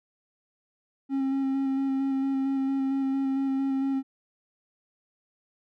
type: tone with vibrato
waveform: triangle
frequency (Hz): 270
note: C#4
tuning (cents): -45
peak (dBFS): -22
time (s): 1.09-4.03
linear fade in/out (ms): 50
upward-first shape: square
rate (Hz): 4.4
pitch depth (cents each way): 13
effects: none